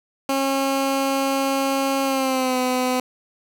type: tone with pitch glide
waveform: 15% pulse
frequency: 271.8 to 253.6 Hz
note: C#4 to B3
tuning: -34 to +46 cents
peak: -13 dBFS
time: 0.29-3 s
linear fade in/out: 2 ms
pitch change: -120 cents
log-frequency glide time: 2.04-2.58 s
effects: none